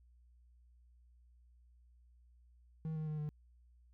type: tone with pitch steps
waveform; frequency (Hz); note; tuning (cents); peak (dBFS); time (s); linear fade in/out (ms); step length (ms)
triangle; 158.6 / 155.79 / 153.02 / 150.3; D#3 / D#3 / D#3 / D3; +33 / +3 / -29 / +40; -35; 2.85-3.29; 0; 110
effects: added 60 Hz sine -62 dBFS peak until 3.93 s